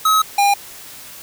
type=tone pair in turn; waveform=square; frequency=1280 / 806.3 Hz; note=D#6 / G5; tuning=+49 / +49 cents; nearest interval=minor sixth; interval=800 cents; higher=first; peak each=-12 dBFS; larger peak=neither; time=0.05-0.22 / 0.38-0.54 s; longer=first; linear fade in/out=5 ms; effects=white hiss -37 dBFS RMS until 1.22 s